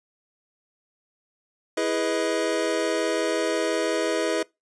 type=chord; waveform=square; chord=E major seventh; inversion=none; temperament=equal with one note detuned; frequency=329.6 / 415.3 / 493.9 / 630.9 Hz; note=E4 / G#4 / B4 / D#5; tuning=0 / 0 / 0 / +24 cents; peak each=-29 dBFS; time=1.77-4.43 s; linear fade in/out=5 ms; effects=noise-tail reverb RT60 0.2 s tail -23 dB re dry + resampled to 22050 Hz